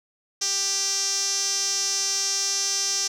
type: tone with band-pass filter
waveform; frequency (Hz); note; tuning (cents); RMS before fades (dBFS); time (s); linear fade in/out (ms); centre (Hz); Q
sawtooth; 393.7; G4; +8; -25; 0.41-3.08; 10; 5800; 6.8
effects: none